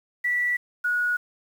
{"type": "tone pair in turn", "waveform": "sine", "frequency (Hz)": [1956, 1456.9], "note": ["B6", "F#6"], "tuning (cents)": [-17, -27], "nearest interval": "perfect fourth", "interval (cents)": 510, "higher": "first", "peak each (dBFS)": -21, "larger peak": "neither", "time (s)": [[0.24, 0.57], [0.84, 1.17]], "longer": "neither", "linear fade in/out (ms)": 10, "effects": ["8-bit"]}